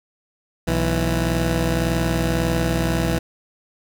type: tone pair together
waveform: 15% pulse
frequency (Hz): 61.8 / 165.19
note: B1 / E3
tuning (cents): +2 / +4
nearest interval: octave + perfect fourth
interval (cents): 1702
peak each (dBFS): -15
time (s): 0.67-3.19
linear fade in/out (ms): 10
effects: none